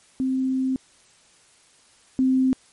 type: tone pair in turn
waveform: sine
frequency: 261.6 / 260.6 Hz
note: C4 / C4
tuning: 0 / -7 cents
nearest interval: unison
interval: 7 cents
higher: first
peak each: -20 / -16 dBFS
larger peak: second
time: 0.2-0.76 / 2.19-2.53 s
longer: first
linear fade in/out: 0 ms
effects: white hiss -56 dBFS RMS until 2.72 s + MP3 48 kbps